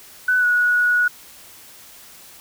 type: tone with pitch glide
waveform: sine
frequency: 1498 to 1461.3 Hz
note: F#6 to F#6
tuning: +21 to -22 cents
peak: -14 dBFS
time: 0.28-1.08 s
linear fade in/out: 5 ms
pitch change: -43 cents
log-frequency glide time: 0.39-0.45 s
effects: white hiss -44 dBFS RMS until 2.4 s